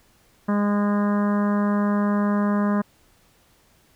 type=harmonic tone with a mistuned harmonic; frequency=205 Hz; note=G#3; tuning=22 cents flat; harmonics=1 / 2 / 3 / 4 / 5 / 6 / 7 / 8 / 9; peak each=-19 / -32 / -30 / -38 / -31 / -34 / -40 / -38 / -44 dBFS; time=0.48-2.82 s; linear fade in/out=10 ms; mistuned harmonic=7; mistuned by=+21 cents; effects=pink hiss -59 dBFS RMS until 3.95 s